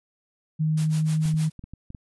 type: tone with pitch glide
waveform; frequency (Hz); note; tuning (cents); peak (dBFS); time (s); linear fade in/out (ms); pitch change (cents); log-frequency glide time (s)
sine; 156.1 to 157.09; D#3 to D#3; +6 to +17; -20; 0.59-1.5; 20; +11; 0.77-1.34
type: noise with tremolo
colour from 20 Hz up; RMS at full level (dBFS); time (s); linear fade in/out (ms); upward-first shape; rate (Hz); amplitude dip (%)
white; -37; 0.77-1.52; 5; sine; 6.5; 95
type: clicks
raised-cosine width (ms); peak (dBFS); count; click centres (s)
5; -27; 7; 1.256 / 1.341 / 1.593 / 1.64 / 1.736 / 1.904 / 1.948
effects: resampled to 24000 Hz